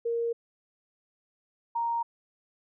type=tone pair in turn; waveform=sine; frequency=466.2 / 932.4 Hz; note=A#4 / A#5; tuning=0 / 0 cents; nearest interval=octave; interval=1200 cents; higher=second; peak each=-26 dBFS; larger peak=neither; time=0.05-0.33 / 1.75-2.03 s; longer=neither; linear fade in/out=10 ms; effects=none